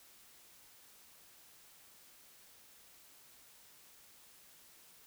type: silence
effects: white hiss -61 dBFS RMS until 5.06 s